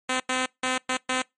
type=tone bursts at uneven times; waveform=5% pulse; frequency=256.7 Hz; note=C4; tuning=33 cents flat; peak=-12 dBFS; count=5; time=0.09-0.2 / 0.29-0.46 / 0.63-0.78 / 0.89-0.97 / 1.09-1.22 s; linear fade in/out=5 ms; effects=noise-tail reverb RT60 0.2 s tail -26 dB re dry + MP3 48 kbps